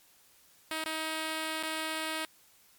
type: tone with dropouts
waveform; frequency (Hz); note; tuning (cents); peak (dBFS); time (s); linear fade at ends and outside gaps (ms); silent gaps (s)
5% pulse; 316.6; D#4; +30; -21; 0.71-2.25; 1; 0.84-0.859 / 1.627-1.633
effects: white hiss -62 dBFS RMS until 2.78 s + MP3 96 kbps